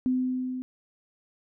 sine tone with level ramp, 255.1 Hz, C4, 44 cents flat, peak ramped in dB -21 to -31 dBFS, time 0.06-0.62 s, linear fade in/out 0 ms, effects none

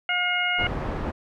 harmonic tone, 716 Hz, F5, 43 cents sharp, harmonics 1 / 2 / 3 / 4, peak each -30 / -27 / -25 / -28 dBFS, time 0.09-0.67 s, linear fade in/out 2 ms
pink low-pass noise, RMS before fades -29 dBFS, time 0.58-1.12 s, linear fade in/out 20 ms, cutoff 1300 Hz, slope 12 dB/octave
effects none

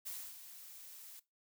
blue noise with ADSR envelope, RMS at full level -43 dBFS, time 0.05-1.2 s, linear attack 20 ms, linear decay 280 ms, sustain -10 dB, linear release 10 ms, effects noise-tail reverb RT60 0.2 s tail -18 dB re dry

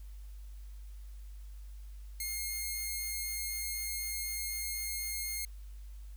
5% pulse tone, 2137 Hz, C7, 36 cents sharp, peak -25 dBFS, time 2.2-5.45 s, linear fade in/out 2 ms, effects added 50 Hz sine -44 dBFS peak until 6.16 s + white hiss -66 dBFS RMS until 6.16 s

